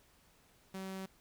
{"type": "tone", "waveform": "sawtooth", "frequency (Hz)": 190.6, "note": "G3", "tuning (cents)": -48, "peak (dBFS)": -37, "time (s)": [0.74, 1.06], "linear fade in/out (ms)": 5, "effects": ["pink hiss -67 dBFS RMS until 1.2 s"]}